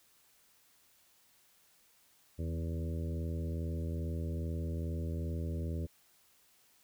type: harmonic tone with a mistuned harmonic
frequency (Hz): 82.41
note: E2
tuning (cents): 0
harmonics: 1 / 2 / 3 / 4 / 5 / 6 / 7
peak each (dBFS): -35 / -41 / -45 / -47 / -49 / -51 / -52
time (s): 2.38-5.87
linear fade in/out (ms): 20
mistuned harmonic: 2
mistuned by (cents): -35
effects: white hiss -67 dBFS RMS until 6.83 s